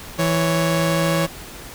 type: tone pair together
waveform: sawtooth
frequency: 164.81 / 554.4 Hz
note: E3 / C#5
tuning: 0 / 0 cents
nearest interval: octave + major sixth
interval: 2100 cents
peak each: -15 / -17 dBFS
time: 0.18-1.27 s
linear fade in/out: 20 ms
effects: pink hiss -37 dBFS RMS until 1.74 s